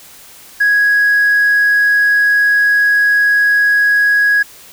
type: tone with hard clipping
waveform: triangle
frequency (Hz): 1661.2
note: G#6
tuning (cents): 0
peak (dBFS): -8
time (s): 0.6-4.43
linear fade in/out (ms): 10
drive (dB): 2
effects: white hiss -39 dBFS RMS until 4.72 s